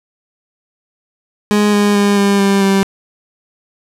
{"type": "tone with pitch steps", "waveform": "30% pulse", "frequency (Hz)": [208, 205.4, 202.8, 200.2, 197.69, 195.2], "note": ["G#3", "G#3", "G#3", "G3", "G3", "G3"], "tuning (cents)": [3, -19, -41, 37, 15, -7], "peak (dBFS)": -7, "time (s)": [1.51, 2.83], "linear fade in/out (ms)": 0, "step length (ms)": 220, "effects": ["low-pass 11000 Hz 12 dB/octave", "8-bit"]}